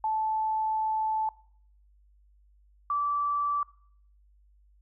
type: tone pair in turn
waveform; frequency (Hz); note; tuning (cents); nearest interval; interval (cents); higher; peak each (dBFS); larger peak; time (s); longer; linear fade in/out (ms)
sine; 873 / 1160.3; A5 / D6; -14 / -21; perfect fourth; 493; second; -25; neither; 0.04-1.29 / 2.9-3.63; first; 2
effects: noise-tail reverb RT60 0.6 s tail -22 dB re dry + added 50 Hz sine -58 dBFS peak until 4.81 s